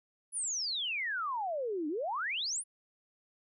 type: exponential two-way sweep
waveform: sine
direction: down then up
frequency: 10430 to 288.3 to 10430 Hz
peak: -32 dBFS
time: 0.32-2.64 s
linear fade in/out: 50 ms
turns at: 1.88 s
effects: none

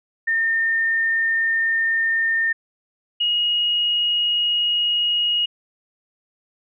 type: tone pair in turn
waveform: sine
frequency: 1816 / 2883 Hz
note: A#6 / F#7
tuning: -46 / -46 cents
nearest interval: minor sixth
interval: 800 cents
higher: second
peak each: -17 dBFS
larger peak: neither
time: 0.27-2.53 / 3.2-5.46 s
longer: neither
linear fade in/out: 10 ms
effects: none

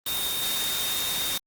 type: tone in noise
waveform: sine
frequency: 3685 Hz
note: A#7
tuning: 21 cents flat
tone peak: -29 dBFS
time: 0.06-1.38 s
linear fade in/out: 5 ms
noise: white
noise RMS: -29 dBFS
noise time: 0.06-1.38 s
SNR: -3 dB
effects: Opus 24 kbps

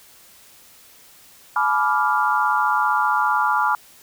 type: chord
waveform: sine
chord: G# diminished seventh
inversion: none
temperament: equal with one note detuned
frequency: 852.5 / 987.8 / 1174.7 / 1396.9 Hz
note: G#5 / B5 / D6 / F6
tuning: +45 / 0 / 0 / 0 cents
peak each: -22 dBFS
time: 1.56-3.75 s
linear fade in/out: 2 ms
effects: white hiss -49 dBFS RMS until 4.02 s

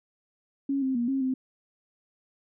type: tone with pitch steps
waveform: sine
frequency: 276.1 / 263.6 / 238.1 / 269.8 / 260 Hz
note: C#4 / C4 / A#3 / C#4 / C4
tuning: -7 / +13 / +37 / -47 / -11 cents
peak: -24 dBFS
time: 0.69-1.34 s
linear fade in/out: 5 ms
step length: 130 ms
effects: none

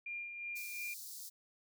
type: tone with tremolo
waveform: sine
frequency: 2400 Hz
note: D7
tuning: 37 cents sharp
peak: -39 dBFS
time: 0.06-0.94 s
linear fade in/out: 5 ms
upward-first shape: sine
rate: 2.8 Hz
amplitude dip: 45%
type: high-pass noise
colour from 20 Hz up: white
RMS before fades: -48 dBFS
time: 0.55-1.3 s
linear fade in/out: 20 ms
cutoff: 4100 Hz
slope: 48 dB/octave
effects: none

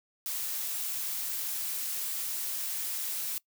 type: noise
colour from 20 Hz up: blue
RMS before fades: -34 dBFS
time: 0.26-3.38 s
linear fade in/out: 0 ms
effects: noise-tail reverb RT60 0.1 s tail -23 dB re dry

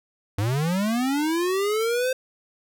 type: linear sweep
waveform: square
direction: up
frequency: 95.5 to 523.3 Hz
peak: -22 dBFS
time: 0.38-2.13 s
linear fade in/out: 5 ms
effects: none

